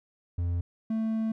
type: tone pair in turn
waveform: triangle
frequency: 86.8 / 221.8 Hz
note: F2 / A3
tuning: -10 / +14 cents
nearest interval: octave + major third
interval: 1624 cents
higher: second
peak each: -24 dBFS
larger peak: neither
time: 0.38-0.61 / 0.9-1.32 s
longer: second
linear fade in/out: 5 ms
effects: none